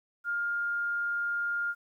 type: tone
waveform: sine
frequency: 1409 Hz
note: F6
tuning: 15 cents sharp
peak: -28 dBFS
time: 0.24-1.75 s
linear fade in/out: 50 ms
effects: 11-bit